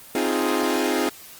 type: chord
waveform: sawtooth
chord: F minor seventh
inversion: second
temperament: equal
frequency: 261.6 / 311.1 / 349.2 / 415.3 Hz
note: C4 / Eb4 / F4 / Ab4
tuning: 0 / 0 / 0 / 0 cents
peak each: -22 dBFS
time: 0.15-1.09 s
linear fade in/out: 2 ms
effects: white hiss -44 dBFS RMS until 1.39 s + Opus 24 kbps